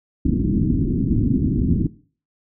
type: low-pass noise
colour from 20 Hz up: white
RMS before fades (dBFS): -19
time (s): 0.25-1.87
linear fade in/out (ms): 5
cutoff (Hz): 310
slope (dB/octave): 48
effects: noise-tail reverb RT60 0.4 s tail -17 dB re dry